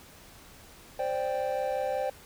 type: chord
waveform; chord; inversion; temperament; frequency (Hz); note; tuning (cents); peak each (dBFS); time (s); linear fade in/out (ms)
triangle; C suspended second; none; just; 523.3 / 588.7 / 784.9; C5 / D5 / G5; 0 / +4 / +2; -29 / -31 / -31; 0.99-2.1; 5
effects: pink hiss -52 dBFS RMS until 2.25 s